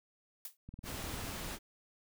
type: noise with exponential decay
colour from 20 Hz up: blue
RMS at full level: -40 dBFS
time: 0.45-0.57 s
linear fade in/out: 2 ms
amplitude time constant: 24 ms
type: click train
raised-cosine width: 5 ms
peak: -35 dBFS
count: 13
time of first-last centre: 0.69-1.293 s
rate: 19.9 Hz
type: noise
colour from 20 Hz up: pink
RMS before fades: -42 dBFS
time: 0.83-1.59 s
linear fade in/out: 50 ms
effects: none